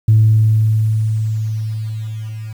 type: tone with level ramp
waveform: sine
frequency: 109.4 Hz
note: A2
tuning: 9 cents flat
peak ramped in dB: -5 to -25 dBFS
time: 0.08-2.53 s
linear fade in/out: 5 ms
effects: tanh soft clip ceiling -2 dBFS + 7-bit